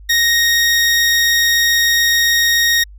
20% pulse tone, 1867 Hz, A#6, 2 cents sharp, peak -6 dBFS, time 0.09-2.84 s, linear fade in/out 10 ms, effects added 50 Hz sine -35 dBFS peak until 2.98 s

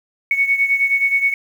sine beating tone pair, 2217 / 2226.5 Hz, C#7 / C#7, 0 / +7 cents, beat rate 9.5 Hz, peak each -15 / -20 dBFS, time 0.31-1.34 s, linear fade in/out 2 ms, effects 7-bit

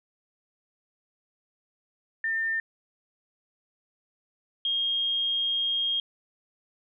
sine tone pair in turn, 1803 / 3240 Hz, A6 / G#7, +42 / -43 cents, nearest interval minor seventh, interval 1015 cents, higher second, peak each -25 / -24 dBFS, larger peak second, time 2.24-2.6 / 4.65-6 s, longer second, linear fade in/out 2 ms, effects none

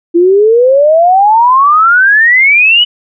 sine exponential sweep, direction up, 334.2 to 3000 Hz, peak -3 dBFS, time 0.14-2.85 s, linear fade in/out 20 ms, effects none

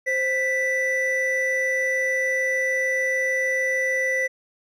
triangle tone pair together, 522.3 / 1975.5 Hz, C5 / B6, -3 / 0 cents, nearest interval octave + major seventh, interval 2303 cents, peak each -24 / -20 dBFS, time 0.06-4.28 s, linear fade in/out 20 ms, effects none

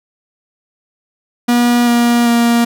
45% pulse tone with pitch steps, 240.8 / 238 / 235.3 Hz, B3 / A#3 / A#3, -44 / +36 / +16 cents, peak -9 dBFS, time 1.48-2.65 s, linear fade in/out 10 ms, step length 390 ms, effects none

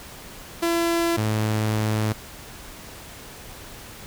sawtooth tone pair in turn, 337.5 / 108.1 Hz, E4 / A2, +41 / -30 cents, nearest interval octave + minor sixth, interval 1971 cents, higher first, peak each -16 / -17 dBFS, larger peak first, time 0.62-1.17 / 1.17-2.13 s, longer second, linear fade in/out 10 ms, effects pink hiss -41 dBFS RMS until 4.06 s

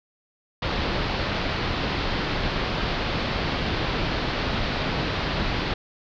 pink low-pass noise, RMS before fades -26 dBFS, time 0.62-5.74 s, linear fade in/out 5 ms, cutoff 4700 Hz, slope 48 dB/octave, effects none

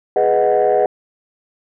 sine chord, G# minor seventh, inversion none, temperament equal, 415.3 / 493.9 / 622.3 / 740 Hz, G#4 / B4 / D#5 / F#5, 0 / 0 / 0 / 0 cents, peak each -16 dBFS, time 0.16-0.86 s, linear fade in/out 2 ms, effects tanh soft clip ceiling -6 dBFS

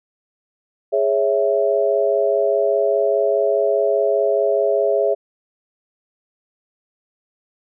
sine chord, C# minor, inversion second, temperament equal, 415.3 / 554.4 / 659.3 Hz, G#4 / C#5 / E5, 0 / 0 / 0 cents, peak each -19 dBFS, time 0.92-5.15 s, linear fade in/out 20 ms, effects none

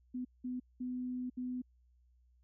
sine tone bursts at uneven times, 250.9 Hz, B3, 28 cents sharp, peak -36 dBFS, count 4, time 0.14-0.25 / 0.44-0.6 / 0.8-1.3 / 1.37-1.62 s, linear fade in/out 10 ms, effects added 61 Hz sine -65 dBFS peak until 2.43 s

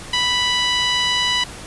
sawtooth tone with band-pass filter, 987.8 Hz, B5, in tune, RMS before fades -19 dBFS, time 0.13-1.44 s, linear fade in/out 5 ms, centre 3300 Hz, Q 1.9, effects pink hiss -35 dBFS RMS until 1.66 s + resampled to 24000 Hz

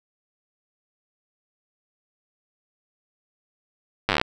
slowing click train, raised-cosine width 0.3 ms, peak -4 dBFS, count 11, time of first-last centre 4.09-4.214 s, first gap 9 ms, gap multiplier 1.07, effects none

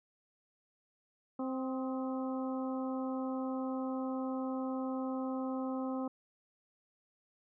harmonic tone with a mistuned harmonic, 261.6 Hz, C4, in tune, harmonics 1 / 2 / 3 / 4 / 5, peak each -35 / -41 / -45 / -47 / -49 dBFS, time 1.39-6.08 s, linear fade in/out 5 ms, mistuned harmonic 5, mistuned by -47 cents, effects none

